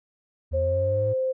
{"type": "exponential sweep", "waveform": "triangle", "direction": "up", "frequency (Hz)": [78.8, 110], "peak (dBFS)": -24, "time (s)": [0.51, 1.14], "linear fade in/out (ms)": 20}
{"type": "tone with pitch glide", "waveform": "sine", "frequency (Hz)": [535, 521], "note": ["C5", "C5"], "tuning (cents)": [38, -7], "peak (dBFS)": -22, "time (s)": [0.53, 1.33], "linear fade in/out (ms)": 20, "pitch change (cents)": -45, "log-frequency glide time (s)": [0.8, 1.11]}
{"effects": []}